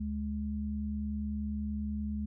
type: tone pair together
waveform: sine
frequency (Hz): 73.42 / 210.1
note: D2 / G#3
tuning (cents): 0 / +20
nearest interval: octave + tritone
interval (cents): 1820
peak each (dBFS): -36 / -34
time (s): 0-2.26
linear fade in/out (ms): 10
effects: none